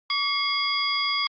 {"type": "tone cluster", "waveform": "sine", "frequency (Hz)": [1138, 2156, 3339, 4849], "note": ["C#6", "C#7", "G#7", "D#8"], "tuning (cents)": [45, -49, 9, -45], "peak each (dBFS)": -28, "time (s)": [0.1, 1.27], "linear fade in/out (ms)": 2, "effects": ["Opus 32 kbps"]}